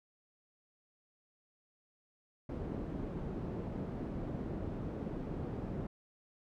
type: low-pass noise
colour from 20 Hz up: white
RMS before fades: -40 dBFS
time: 2.49-5.87 s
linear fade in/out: 5 ms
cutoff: 300 Hz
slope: 12 dB/octave
effects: none